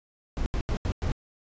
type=noise bursts at uneven times; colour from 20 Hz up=brown; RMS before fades=-27 dBFS; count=5; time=0.37-0.46 / 0.54-0.61 / 0.69-0.77 / 0.85-0.92 / 1.02-1.12 s; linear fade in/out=0 ms; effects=resampled to 16000 Hz

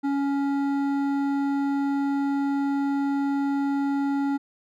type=tone with hard clipping; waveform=triangle; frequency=279.3 Hz; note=C#4; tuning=13 cents sharp; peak=-24 dBFS; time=0.03-4.38 s; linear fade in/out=20 ms; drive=14 dB; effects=none

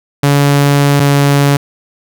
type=tone pair in turn; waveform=sawtooth; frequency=142.3 / 141.71 Hz; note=C#3 / C#3; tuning=+46 / +39 cents; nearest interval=unison; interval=7 cents; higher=first; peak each=-3 dBFS; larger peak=neither; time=0.23-1 / 1-1.57 s; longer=first; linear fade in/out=5 ms; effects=none

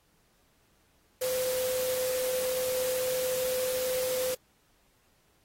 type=tone in noise; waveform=sine; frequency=510 Hz; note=C5; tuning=44 cents flat; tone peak=-28 dBFS; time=1.21-4.35 s; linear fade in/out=10 ms; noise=white; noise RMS=-36 dBFS; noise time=1.21-4.35 s; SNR=+5 dB; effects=pink hiss -68 dBFS RMS until 5.44 s + AAC 48 kbps

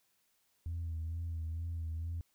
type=tone with vibrato; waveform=sine; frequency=82.41 Hz; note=E2; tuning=in tune; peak=-34 dBFS; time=0.66-2.21 s; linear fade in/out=0 ms; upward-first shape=sine; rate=2.2 Hz; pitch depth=42 cents each way; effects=tanh soft clip ceiling -33 dBFS + white hiss -75 dBFS RMS until 2.34 s

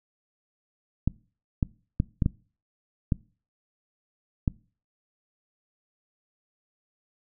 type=clicks; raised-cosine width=5 ms; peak=-10 dBFS; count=7; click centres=1.076 / 1.628 / 2.001 / 2.222 / 2.261 / 3.122 / 4.478 s; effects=noise-tail reverb RT60 0.4 s tail -23 dB re dry

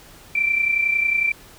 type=tone pair together; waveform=sine; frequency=2344 / 2375 Hz; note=D7 / D7; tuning=-4 / +19 cents; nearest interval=unison; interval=23 cents; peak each=-18 / -24 dBFS; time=0.35-1.32 s; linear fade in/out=5 ms; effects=pink hiss -46 dBFS RMS until 1.58 s

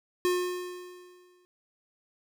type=tone with exponential decay; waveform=square; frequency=359.7 Hz; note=F#4; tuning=49 cents flat; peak=-23 dBFS; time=0.25-1.45 s; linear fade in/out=0 ms; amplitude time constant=260 ms; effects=none

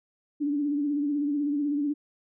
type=tone with vibrato; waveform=sine; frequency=290 Hz; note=D4; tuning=22 cents flat; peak=-24 dBFS; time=0.4-1.94 s; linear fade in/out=20 ms; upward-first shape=sine; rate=16 Hz; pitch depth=53 cents each way; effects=none

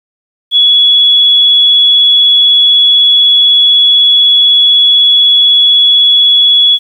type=tone; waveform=sine; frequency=3379 Hz; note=G#7; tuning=29 cents sharp; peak=-3 dBFS; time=0.51-6.79 s; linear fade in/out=50 ms; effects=7-bit

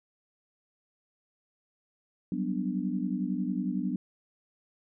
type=chord; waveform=sine; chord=G major seventh; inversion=third; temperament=equal; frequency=185 / 196 / 246.9 / 293.7 Hz; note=F#3 / G3 / B3 / D4; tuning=0 / 0 / 0 / 0 cents; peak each=-33 / -34 / -33 / -35 dBFS; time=2.32-3.96 s; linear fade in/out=2 ms; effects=none

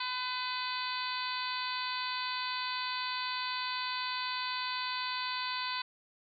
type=harmonic tone; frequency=504 Hz; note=B4; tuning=35 cents sharp; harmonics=2 / 3 / 4 / 5 / 6 / 7 / 8 / 9; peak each=-37 / -42 / -44 / -42 / -47 / -43 / -41 / -42 dBFS; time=0-5.82 s; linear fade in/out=5 ms; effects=none

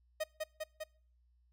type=tone with echo; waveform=45% pulse; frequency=622.3 Hz; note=D#5; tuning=in tune; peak=-33 dBFS; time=0.2-0.24 s; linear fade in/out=10 ms; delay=200 ms; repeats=3; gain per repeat=-2 dB; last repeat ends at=0.84 s; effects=noise-tail reverb RT60 0.5 s tail -24 dB re dry + added 60 Hz sine -67 dBFS peak until 1.52 s

